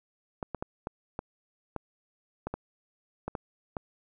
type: clicks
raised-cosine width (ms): 1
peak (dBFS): -19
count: 11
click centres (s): 0.428 / 0.547 / 0.625 / 0.871 / 1.191 / 1.763 / 2.47 / 2.54 / 3.28 / 3.352 / 3.768
effects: none